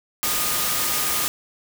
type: tone in noise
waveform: sine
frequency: 1227 Hz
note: D#6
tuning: 25 cents flat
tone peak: -33 dBFS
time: 0.23-1.28 s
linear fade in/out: 0 ms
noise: white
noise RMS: -23 dBFS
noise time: 0.23-1.28 s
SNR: -13 dB
effects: none